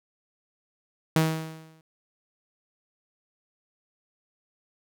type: tone with exponential decay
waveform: sawtooth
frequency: 159.6 Hz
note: D#3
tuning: 44 cents sharp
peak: -13 dBFS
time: 1.16-1.81 s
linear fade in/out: 2 ms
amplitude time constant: 140 ms
effects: none